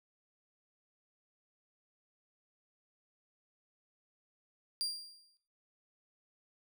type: tone with exponential decay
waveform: 35% pulse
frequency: 4766 Hz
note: D8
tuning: 25 cents sharp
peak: -30 dBFS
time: 4.81-5.37 s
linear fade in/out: 0 ms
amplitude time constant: 120 ms
effects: noise-tail reverb RT60 0.5 s tail -17 dB re dry